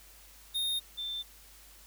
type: tone pair in turn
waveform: square / sine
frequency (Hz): 3687 / 3560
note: A#7 / A7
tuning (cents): -20 / +20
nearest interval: minor second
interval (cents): 60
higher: first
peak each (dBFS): -30 / -34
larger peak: first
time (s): 0.54-0.8 / 0.97-1.23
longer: neither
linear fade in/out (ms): 20
effects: added 50 Hz sine -58 dBFS peak until 1.86 s + white hiss -56 dBFS RMS until 1.86 s